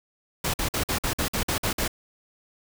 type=noise bursts; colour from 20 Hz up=pink; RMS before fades=-26 dBFS; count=10; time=0.44-1.879 s; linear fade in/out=5 ms; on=98 ms; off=51 ms; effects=none